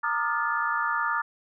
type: tone cluster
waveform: sine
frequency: 923 / 1192 / 1251 / 1414 / 1737 Hz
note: A#5 / D6 / D#6 / F6 / A6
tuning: -17 / +25 / +9 / +21 / -23 cents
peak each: -31 / -29 / -33 / -29 / -32 dBFS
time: 0.03-1.22 s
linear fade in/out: 10 ms
effects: none